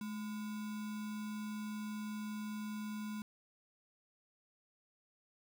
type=tone with sample-and-hold; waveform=sine; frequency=212.7 Hz; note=G#3; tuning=42 cents sharp; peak=-39 dBFS; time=0.01-3.22 s; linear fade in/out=2 ms; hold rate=1225 Hz; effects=none